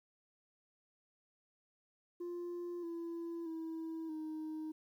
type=tone with pitch steps; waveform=sine; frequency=349.3 / 336.6 / 324.4 / 312.6 Hz; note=F4 / E4 / E4 / D#4; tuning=0 / +36 / -28 / +8 cents; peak=-37 dBFS; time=2.2-4.72 s; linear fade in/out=10 ms; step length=630 ms; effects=tanh soft clip ceiling -39 dBFS + 12-bit